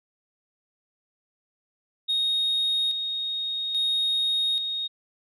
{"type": "tone with tremolo", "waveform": "sine", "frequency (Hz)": 3729, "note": "A#7", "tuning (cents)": 0, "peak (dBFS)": -20, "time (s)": [2.08, 4.88], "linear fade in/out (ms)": 20, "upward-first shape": "square", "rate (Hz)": 0.6, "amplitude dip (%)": 50, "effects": ["tanh soft clip ceiling -19 dBFS"]}